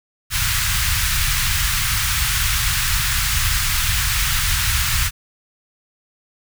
pink band-stop noise, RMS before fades -19 dBFS, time 0.3-5.11 s, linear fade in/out 50 ms, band 120 to 1300 Hz, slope 24 dB/octave, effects none

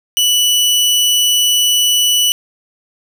sawtooth tone, 2960 Hz, F#7, in tune, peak -7 dBFS, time 0.17-2.32 s, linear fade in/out 0 ms, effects none

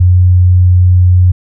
sine tone, 90.3 Hz, F#2, 42 cents flat, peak -3 dBFS, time 0-1.32 s, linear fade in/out 10 ms, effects none

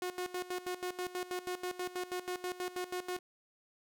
sawtooth tone with tremolo, 362 Hz, F#4, 38 cents flat, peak -31 dBFS, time 0.02-3.19 s, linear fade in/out 2 ms, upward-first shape square, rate 6.2 Hz, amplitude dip 80%, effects none

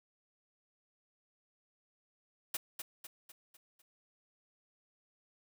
white noise with echo, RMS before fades -36 dBFS, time 2.54-2.57 s, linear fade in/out 5 ms, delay 250 ms, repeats 5, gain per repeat -6 dB, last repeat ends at 3.82 s, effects none

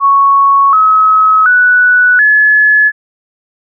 sine tone with pitch steps, 1108.7 / 1280.9 / 1479.9 / 1709.8 Hz, C#6 / D#6 / F#6 / G#6, 0 / +50 / 0 / +50 cents, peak -4 dBFS, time 0-2.92 s, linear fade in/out 50 ms, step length 730 ms, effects none

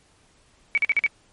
sine tone bursts, 2271 Hz, C#7, 41 cents sharp, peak -16 dBFS, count 5, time 0.75-1.064 s, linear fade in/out 0 ms, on 26 ms, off 46 ms, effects pink hiss -59 dBFS RMS until 1.32 s + MP3 48 kbps

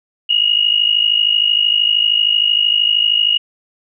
sine tone pair together, 2853 / 2906 Hz, F7 / F#7, +36 / -32 cents, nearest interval unison, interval 32 cents, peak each -14 dBFS, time 0.29-3.38 s, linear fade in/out 10 ms, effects none

